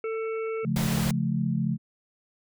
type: harmonic tone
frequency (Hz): 445.3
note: A4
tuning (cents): +21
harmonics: 1 / 3 / 5 / 6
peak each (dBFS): -28 / -39 / -42 / -49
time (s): 0.04-0.65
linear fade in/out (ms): 2
type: chord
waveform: sine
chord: Db augmented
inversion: none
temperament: just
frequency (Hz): 138.59 / 173.24 / 216.5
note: Db3 / F3 / A3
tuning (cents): 0 / -14 / -28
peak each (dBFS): -28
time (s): 0.63-1.78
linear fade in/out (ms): 50
type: band-stop noise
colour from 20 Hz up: pink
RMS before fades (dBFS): -32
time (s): 0.76-1.11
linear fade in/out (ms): 2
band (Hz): 160 to 250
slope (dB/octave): 96
effects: none